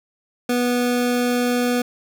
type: tone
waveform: 25% pulse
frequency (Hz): 244.9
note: B3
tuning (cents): -14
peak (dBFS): -14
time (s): 0.49-1.82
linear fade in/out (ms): 5
effects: none